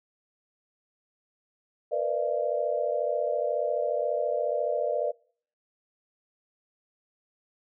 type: tone cluster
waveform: sine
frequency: 470.6 / 505 / 597 / 679 Hz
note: A#4 / B4 / D5 / F5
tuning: +16 / +39 / +28 / -49 cents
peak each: -31 / -32 / -28 / -33 dBFS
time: 1.91-5.12 s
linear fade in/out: 20 ms
effects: noise-tail reverb RT60 0.5 s tail -24 dB re dry